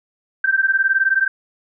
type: beating tone pair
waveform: sine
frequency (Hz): 1556 / 1575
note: G6 / G6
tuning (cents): -13 / +8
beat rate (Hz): 19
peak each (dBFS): -17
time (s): 0.44-1.28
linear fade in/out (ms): 5
effects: none